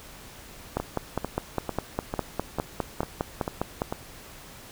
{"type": "two click trains", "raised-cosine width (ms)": 1, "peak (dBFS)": [-11, -14], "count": [16, 8], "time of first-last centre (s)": [[0.77, 3.819], [0.8, 3.925]], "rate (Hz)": [4.92, 2.24], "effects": ["pink hiss -46 dBFS RMS until 4.71 s"]}